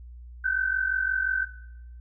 sine tone pair together, 1500 / 1545.7 Hz, F#6 / G6, +23 / -25 cents, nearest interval minor second, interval 52 cents, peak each -26 / -25 dBFS, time 0.44-1.45 s, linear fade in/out 10 ms, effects noise-tail reverb RT60 0.9 s tail -19 dB re dry + added 60 Hz sine -41 dBFS peak until 2 s

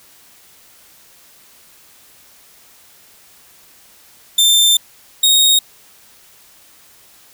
sawtooth tone pair in turn, 3578 / 3745 Hz, A7 / A#7, +28 / +7 cents, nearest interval minor second, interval 79 cents, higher second, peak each -6 dBFS, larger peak neither, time 4.38-4.77 / 5.23-5.59 s, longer first, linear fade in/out 5 ms, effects white hiss -47 dBFS RMS until 7.33 s

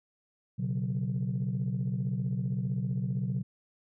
sine chord, B suspended second, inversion none, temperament just, 123.47 / 138.9 / 185.21 Hz, B2 / C#3 / F#3, 0 / +4 / +2 cents, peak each -31 / -32 / -32 dBFS, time 0.58-3.43 s, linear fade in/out 20 ms, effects tanh soft clip ceiling -23 dBFS

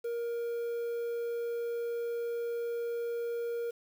triangle tone with quantisation, 470.1 Hz, A#4, 15 cents sharp, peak -30 dBFS, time 0.04-3.71 s, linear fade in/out 10 ms, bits 9, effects none

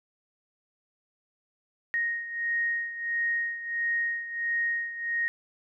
sine beating tone pair, 1867 / 1868.5 Hz, A#6 / A#6, +2 / +4 cents, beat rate 1.5 Hz, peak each -28 / -33 dBFS, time 1.94-5.28 s, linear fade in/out 0 ms, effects none

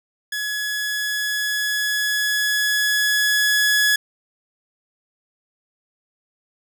sawtooth tone with level ramp, 1690 Hz, G#6, 30 cents sharp, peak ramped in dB -20 to -11 dBFS, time 0.32-3.96 s, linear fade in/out 5 ms, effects none

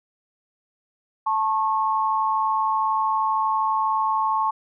sine tone pair together, 878 / 1090.7 Hz, A5 / C#6, -4 / -28 cents, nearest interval major third, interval 376 cents, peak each -22 dBFS, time 1.26-4.51 s, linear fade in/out 10 ms, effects none

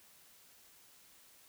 silence, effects white hiss -62 dBFS RMS until 1.48 s

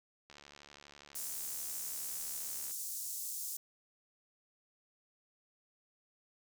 click train, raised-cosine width 0.2 ms, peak -36 dBFS, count 175, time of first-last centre 0.3-2.71 s, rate 72.2 Hz
pink high-pass noise, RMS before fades -41 dBFS, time 1.15-3.57 s, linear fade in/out 5 ms, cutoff 6400 Hz, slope 24 dB/octave
effects none

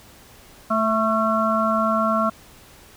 harmonic tone with a mistuned harmonic, 220 Hz, A3, in tune, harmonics 1 / 3 / 5 / 6, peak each -23 / -23 / -23 / -23 dBFS, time 0.7-2.3 s, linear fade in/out 10 ms, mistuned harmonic 6, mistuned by +42 cents, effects pink hiss -48 dBFS RMS until 2.96 s

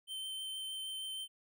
square tone with vibrato, 3100 Hz, G7, 20 cents flat, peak -40 dBFS, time 0.07-1.28 s, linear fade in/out 50 ms, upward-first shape triangle, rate 6.4 Hz, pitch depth 10 cents each way, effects none

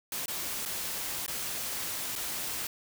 white noise with dropouts, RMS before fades -35 dBFS, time 0.12-2.67 s, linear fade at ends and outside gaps 2 ms, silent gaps 0.259-0.281 / 0.653-0.659 / 1.264-1.279 / 2.155-2.16 s, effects none

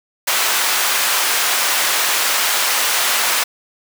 pink high-pass noise, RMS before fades -17 dBFS, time 0.27-3.44 s, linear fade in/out 10 ms, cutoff 1000 Hz, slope 12 dB/octave, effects none

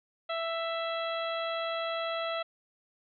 harmonic tone, 662 Hz, E5, 7 cents sharp, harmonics 1 / 2 / 3 / 4 / 5 / 6, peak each -33 / -36 / -42 / -43 / -41 / -45 dBFS, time 0.29-2.43 s, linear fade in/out 10 ms, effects none

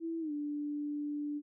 sine tone with pitch glide, 329.6 to 293.6 Hz, E4 to D4, 0 to 0 cents, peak -34 dBFS, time 0-1.42 s, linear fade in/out 50 ms, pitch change -200 cents, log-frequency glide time 0.2-0.32 s, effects none

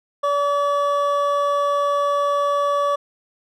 triangle tone pair together, 573 / 1144.5 Hz, D5 / D6, -43 / -45 cents, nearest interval octave, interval 1198 cents, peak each -18 dBFS, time 0.23-2.96 s, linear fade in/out 10 ms, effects none

